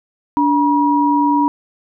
sine tone pair together, 290 / 959.8 Hz, D4 / B5, -22 / -50 cents, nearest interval octave + major sixth, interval 2072 cents, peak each -14 dBFS, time 0.37-1.48 s, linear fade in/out 0 ms, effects none

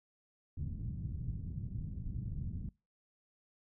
white low-pass noise, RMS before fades -40 dBFS, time 0.57-2.69 s, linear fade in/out 5 ms, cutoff 160 Hz, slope 24 dB/octave, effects noise-tail reverb RT60 0.3 s tail -26 dB re dry

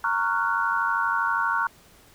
sine chord, Gb major seventh, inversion first, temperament just, 925 / 1110 / 1387.5 / 1480 Hz, Bb5 / Db6 / F6 / Gb6, -14 / +2 / -12 / 0 cents, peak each -27 dBFS, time 0.04-1.67 s, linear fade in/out 2 ms, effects pink hiss -54 dBFS RMS until 2.14 s

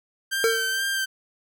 sawtooth tone with vibrato, 1568 Hz, G6, in tune, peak -20 dBFS, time 0.31-1.06 s, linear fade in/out 20 ms, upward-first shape sine, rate 2.2 Hz, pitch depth 27 cents each way
square tone with exponential decay, 454.6 Hz, A#4, 43 cents flat, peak -17 dBFS, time 0.44-0.84 s, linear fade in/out 1 ms, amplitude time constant 86 ms
effects none

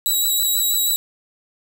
5% pulse tone with vibrato, 3896 Hz, B7, 24 cents flat, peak -10 dBFS, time 0.06-0.96 s, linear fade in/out 0 ms, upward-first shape sine, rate 6.2 Hz, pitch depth 22 cents each way, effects none

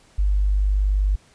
sine tone, 49.69 Hz, G1, 24 cents sharp, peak -16 dBFS, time 0.18-1.16 s, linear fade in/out 10 ms, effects pink hiss -55 dBFS RMS until 1.34 s + resampled to 22050 Hz

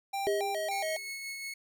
square tone with vibrato, 707 Hz, F5, 21 cents sharp, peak -32 dBFS, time 0.13-0.97 s, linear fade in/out 10 ms, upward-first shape square, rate 3.6 Hz, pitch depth 190 cents each way
sine tone with exponential decay, 403.1 Hz, G4, 48 cents sharp, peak -25 dBFS, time 0.27-1.1 s, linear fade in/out 0 ms, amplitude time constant 180 ms
sawtooth tone with tremolo, 2192 Hz, C#7, 20 cents flat, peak -33 dBFS, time 0.71-1.54 s, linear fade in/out 5 ms, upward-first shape sine, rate 5.6 Hz, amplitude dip 30%
effects none

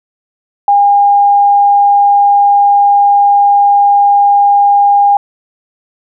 sine tone, 810 Hz, G#5, 43 cents flat, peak -4 dBFS, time 0.68-5.17 s, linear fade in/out 2 ms, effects none

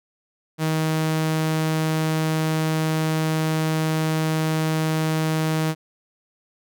sawtooth tone, 158 Hz, D#3, 27 cents sharp, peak -16 dBFS, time 0.58-5.75 s, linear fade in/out 50 ms, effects none

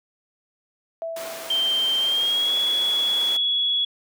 sine tone with exponential decay, 659.3 Hz, E5, in tune, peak -25 dBFS, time 1.02-2.54 s, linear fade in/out 0 ms, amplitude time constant 330 ms
pink noise, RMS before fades -34 dBFS, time 1.16-3.37 s, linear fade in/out 5 ms
sine tone with pitch glide, 3142 to 3368 Hz, G7 to G#7, +3 to +24 cents, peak -19 dBFS, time 1.5-3.85 s, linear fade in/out 5 ms, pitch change +121 cents, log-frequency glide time 2.01-2.55 s
effects high-pass 400 Hz 12 dB/octave

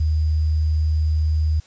sine tone with sample-and-hold, 77.78 Hz, D#2, in tune, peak -16 dBFS, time 0-1.6 s, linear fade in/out 5 ms, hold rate 4900 Hz, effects white hiss -52 dBFS RMS until 1.66 s + resampled to 16000 Hz

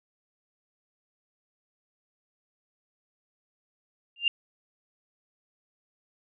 sine tone with exponential growth, 2792 Hz, F7, 1 cent flat, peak -16 dBFS, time 4.16-4.28 s, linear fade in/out 2 ms, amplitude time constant 24 ms, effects none

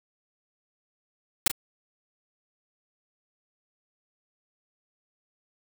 white noise with echo, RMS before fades -18 dBFS, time 1.46-1.48 s, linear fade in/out 5 ms, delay 36 ms, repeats 1, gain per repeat -11 dB, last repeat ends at 1.516 s, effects none

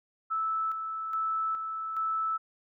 sine tone with tremolo, 1312 Hz, E6, 9 cents flat, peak -27 dBFS, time 0.3-2.38 s, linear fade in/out 20 ms, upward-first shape square, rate 1.2 Hz, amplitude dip 45%, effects none

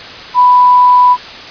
sine tone, 991 Hz, B5, 6 cents sharp, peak -3 dBFS, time 0.34-1.17 s, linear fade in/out 50 ms, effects white hiss -28 dBFS RMS until 1.5 s + resampled to 11025 Hz

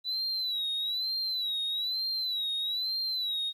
sine tone with vibrato, 3951 Hz, B7, in tune, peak -27 dBFS, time 0.04-3.53 s, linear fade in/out 50 ms, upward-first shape sine, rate 1.1 Hz, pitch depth 100 cents each way, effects tanh soft clip ceiling -27 dBFS + 11-bit

